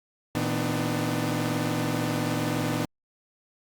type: tone cluster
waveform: sawtooth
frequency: 116.8 / 160 / 252.1 / 299 Hz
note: A#2 / D#3 / B3 / D4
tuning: +4 / +49 / +36 / +31 cents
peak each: -27 dBFS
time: 0.35-2.85 s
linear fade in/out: 0 ms
effects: Opus 48 kbps